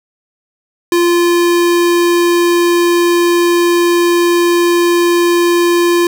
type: tone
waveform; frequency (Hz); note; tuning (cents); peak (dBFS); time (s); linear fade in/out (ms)
square; 346.4; F4; -14; -9; 0.92-6.07; 2
effects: none